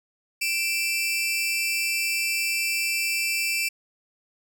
sawtooth tone pair together, 2349 / 2660 Hz, D7 / E7, 0 / +15 cents, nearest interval major second, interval 215 cents, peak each -23 dBFS, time 0.41-3.69 s, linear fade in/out 10 ms, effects none

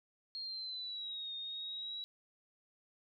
sine linear two-way sweep, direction down then up, 4257 to 3680 to 3902 Hz, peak -40 dBFS, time 0.35-2.04 s, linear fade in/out 0 ms, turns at 1.35 s, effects none

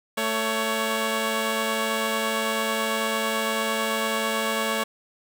10% pulse tone pair together, 221.8 / 559 Hz, A3 / C#5, +14 / +14 cents, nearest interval octave + major third, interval 1600 cents, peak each -18 dBFS, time 0.17-4.84 s, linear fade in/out 10 ms, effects none

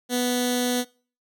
10% pulse tone with notch filter, 246.9 Hz, B3, in tune, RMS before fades -24 dBFS, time 0.09-0.85 s, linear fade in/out 50 ms, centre 1100 Hz, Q 0.54, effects noise-tail reverb RT60 0.4 s tail -23 dB re dry

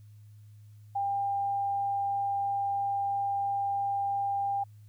sine tone, 798 Hz, G5, 31 cents sharp, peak -27 dBFS, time 0.95-4.64 s, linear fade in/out 10 ms, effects added 105 Hz sine -49 dBFS peak until 4.88 s + white hiss -72 dBFS RMS until 4.88 s

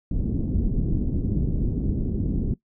pink low-pass noise, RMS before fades -24 dBFS, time 0.11-2.54 s, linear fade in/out 5 ms, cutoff 310 Hz, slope 24 dB/octave, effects noise-tail reverb RT60 0.1 s tail -19 dB re dry

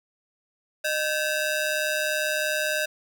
sawtooth ring-modulated tone, 1083 Hz, C#6, 41 cents flat, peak -17 dBFS, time 0.84-2.86 s, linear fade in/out 10 ms, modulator 470 Hz, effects none

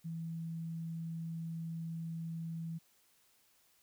sine tone, 164.5 Hz, E3, 3 cents flat, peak -38 dBFS, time 0.04-2.79 s, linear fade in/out 20 ms, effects white hiss -70 dBFS RMS until 3.82 s

